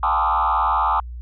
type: tone with frequency modulation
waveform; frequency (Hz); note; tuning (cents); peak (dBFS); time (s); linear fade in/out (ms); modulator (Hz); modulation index
sine; 1035; C6; -19; -15; 0.03-1; 2; 78.3; 3.3
effects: tanh soft clip ceiling -12 dBFS + added 60 Hz sine -30 dBFS peak until 1.21 s